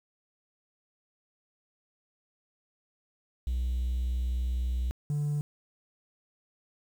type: tone pair in turn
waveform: triangle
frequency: 62 / 146.95 Hz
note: B1 / D3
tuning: +7 / +1 cents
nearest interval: octave + minor third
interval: 1494 cents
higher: second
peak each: -24 dBFS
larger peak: neither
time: 3.47-4.91 / 5.1-5.41 s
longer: first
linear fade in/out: 0 ms
effects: tanh soft clip ceiling -22 dBFS + 9-bit